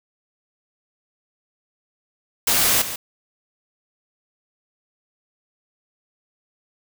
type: noise with echo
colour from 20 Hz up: white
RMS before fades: -18 dBFS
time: 2.47-2.82 s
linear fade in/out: 5 ms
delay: 140 ms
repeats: 1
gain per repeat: -11 dB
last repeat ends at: 2.96 s
effects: none